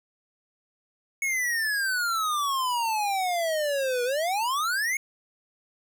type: exponential two-way sweep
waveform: square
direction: down then up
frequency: 2214 to 479.7 to 2214 Hz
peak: -25 dBFS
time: 1.22-4.97 s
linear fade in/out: 2 ms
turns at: 4.04 s
effects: none